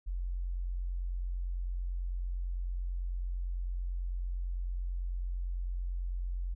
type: tone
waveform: sine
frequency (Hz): 44.5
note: F1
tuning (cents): +33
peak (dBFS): -32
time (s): 0.06-6.55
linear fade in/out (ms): 20
effects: none